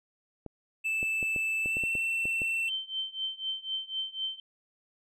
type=clicks; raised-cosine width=2 ms; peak=-26 dBFS; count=10; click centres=0.463 / 1.029 / 1.228 / 1.362 / 1.659 / 1.769 / 1.837 / 1.953 / 2.255 / 2.418 s
type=tone with pitch glide; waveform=triangle; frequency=2637 to 2689 Hz; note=E7 to E7; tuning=0 to +34 cents; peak=-26 dBFS; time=0.84-2.7 s; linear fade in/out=20 ms; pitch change=+34 cents; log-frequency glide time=1.62-1.85 s
type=tone with tremolo; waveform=sine; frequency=3103 Hz; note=G7; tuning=18 cents flat; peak=-28 dBFS; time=2.68-4.4 s; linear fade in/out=2 ms; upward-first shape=triangle; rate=4 Hz; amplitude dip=95%
effects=none